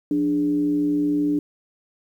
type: tone with frequency modulation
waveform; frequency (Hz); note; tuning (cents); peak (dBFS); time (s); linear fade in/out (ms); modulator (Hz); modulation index
sine; 294.5; D4; +5; -18; 0.11-1.39; 2; 120; 0.39
effects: 9-bit